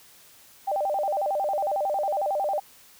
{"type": "tone with vibrato", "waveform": "sine", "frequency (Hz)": 686, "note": "F5", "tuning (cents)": -31, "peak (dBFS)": -23, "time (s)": [0.67, 2.6], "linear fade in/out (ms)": 10, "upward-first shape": "square", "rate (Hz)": 11, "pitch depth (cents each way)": 240, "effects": ["white hiss -53 dBFS RMS until 2.99 s"]}